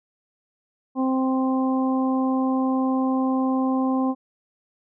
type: harmonic tone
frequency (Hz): 261.6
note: C4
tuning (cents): 0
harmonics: 1 / 2 / 3 / 4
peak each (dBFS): -20 / -30 / -30 / -31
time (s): 0.95-4.15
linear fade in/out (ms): 50
effects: none